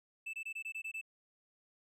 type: tone bursts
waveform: triangle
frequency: 2637 Hz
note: E7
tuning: in tune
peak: -37 dBFS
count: 8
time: 0.26-1.014 s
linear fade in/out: 10 ms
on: 75 ms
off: 22 ms
effects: none